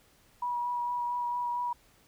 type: tone with vibrato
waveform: sine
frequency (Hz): 968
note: B5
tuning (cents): -35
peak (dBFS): -29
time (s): 0.42-1.73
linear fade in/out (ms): 5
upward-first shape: sine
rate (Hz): 4.4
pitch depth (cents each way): 15
effects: pink hiss -63 dBFS RMS until 2.07 s